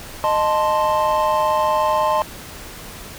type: chord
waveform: triangle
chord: A diminished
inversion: second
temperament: equal with one note detuned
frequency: 617.2 / 880 / 1046.5 Hz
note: Eb5 / A5 / C6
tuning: -14 / 0 / 0 cents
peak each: -18 dBFS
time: 0.24-2.22 s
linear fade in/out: 0 ms
effects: pink hiss -36 dBFS RMS until 3.18 s